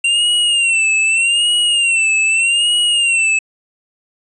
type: tone with vibrato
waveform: square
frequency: 2753 Hz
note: F7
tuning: 25 cents flat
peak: -12 dBFS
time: 0.04-3.39 s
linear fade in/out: 5 ms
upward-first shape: sine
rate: 0.82 Hz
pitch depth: 93 cents each way
effects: resampled to 22050 Hz